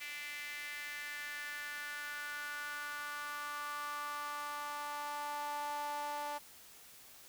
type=tone with high-pass filter sweep; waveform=sawtooth; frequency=292.8 Hz; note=D4; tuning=5 cents flat; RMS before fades=-42 dBFS; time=0-6.39 s; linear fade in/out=20 ms; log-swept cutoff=2200 to 780 Hz; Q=4.4; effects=white hiss -57 dBFS RMS until 7.28 s